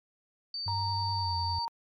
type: tone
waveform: sine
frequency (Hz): 4591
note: D8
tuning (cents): -40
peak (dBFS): -33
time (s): 0.54-1.65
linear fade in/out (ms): 2
type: tone with pitch glide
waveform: sine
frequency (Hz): 98 to 88.32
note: G2 to F2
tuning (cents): 0 to +20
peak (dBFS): -32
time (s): 0.66-1.59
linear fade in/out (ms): 5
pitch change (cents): -180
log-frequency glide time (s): 1.17-1.29
type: tone with vibrato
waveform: sine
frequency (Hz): 932.3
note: A#5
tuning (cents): 0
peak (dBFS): -31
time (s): 0.68-1.68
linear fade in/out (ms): 0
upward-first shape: square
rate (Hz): 9.9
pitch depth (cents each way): 11
effects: tanh soft clip ceiling -18 dBFS + MP3 96 kbps